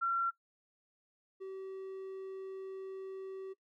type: tone pair in turn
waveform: sine / triangle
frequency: 1365 / 383 Hz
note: F6 / G4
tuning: -40 / -40 cents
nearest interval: octave + minor seventh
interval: 2200 cents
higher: first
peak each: -29 / -39 dBFS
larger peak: first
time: 0.01-0.31 / 1.4-3.54 s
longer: second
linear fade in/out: 20 ms
effects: noise-tail reverb RT60 0.1 s tail -20 dB re dry